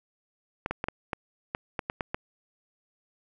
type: clicks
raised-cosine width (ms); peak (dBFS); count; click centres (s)
0.5; -14; 10; 0.661 / 0.71 / 0.841 / 0.885 / 1.132 / 1.549 / 1.792 / 1.899 / 2.008 / 2.145
effects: none